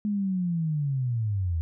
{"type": "linear sweep", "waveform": "sine", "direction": "down", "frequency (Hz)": [211.2, 78.3], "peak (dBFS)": -24, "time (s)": [0.05, 1.61], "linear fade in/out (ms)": 0, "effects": []}